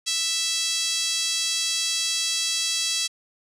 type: tone with high-pass filter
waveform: 5% pulse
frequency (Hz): 659.3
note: E5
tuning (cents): 0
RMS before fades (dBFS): -25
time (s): 0.06-3.08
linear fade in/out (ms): 20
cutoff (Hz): 3500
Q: 1.3
effects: resampled to 32000 Hz